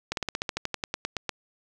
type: slowing click train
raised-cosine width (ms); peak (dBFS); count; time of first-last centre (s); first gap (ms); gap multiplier
0.2; -11; 15; 0.12-1.293; 52; 1.07
effects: none